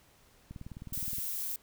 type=click train; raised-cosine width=5 ms; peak=-31 dBFS; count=14; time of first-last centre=0.51-1.184 s; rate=19.3 Hz
type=noise; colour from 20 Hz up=violet; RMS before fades=-36 dBFS; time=0.93-1.56 s; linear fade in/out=2 ms
effects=pink hiss -63 dBFS RMS until 1.62 s

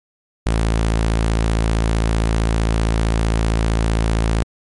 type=tone; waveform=sawtooth; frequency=55.4 Hz; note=A1; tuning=13 cents sharp; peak=-11 dBFS; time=0.46-4.43 s; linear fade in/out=5 ms; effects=MP3 48 kbps

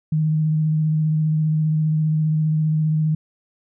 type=tone with vibrato; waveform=sine; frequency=155.56 Hz; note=D#3; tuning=in tune; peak=-16 dBFS; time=0.12-3.15 s; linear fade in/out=5 ms; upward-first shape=sine; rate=15 Hz; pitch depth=18 cents each way; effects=none

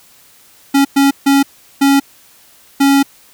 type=tone bursts at uneven times; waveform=square; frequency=277.2 Hz; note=C#4; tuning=in tune; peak=-8 dBFS; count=5; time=0.74-0.85 / 0.96-1.11 / 1.26-1.43 / 1.81-2 / 2.8-3.03 s; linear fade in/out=10 ms; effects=white hiss -46 dBFS RMS until 3.33 s

